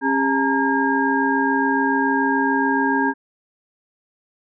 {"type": "tone cluster", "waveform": "sine", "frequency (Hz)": [272, 404.2, 863, 930, 1619], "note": ["C#4", "G#4", "A5", "A#5", "G#6"], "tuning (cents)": [-33, -47, -34, -4, -45], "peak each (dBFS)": [-20, -26, -28, -22, -22], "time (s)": [0.01, 3.14], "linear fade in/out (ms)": 50, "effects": []}